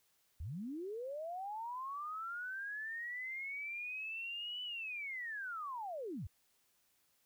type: linear two-way sweep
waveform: sine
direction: up then down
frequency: 61.74 to 2996 to 61.74 Hz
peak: -40 dBFS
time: 0.4-6.27 s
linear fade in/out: 5 ms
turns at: 4.63 s
effects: white hiss -75 dBFS RMS until 7.25 s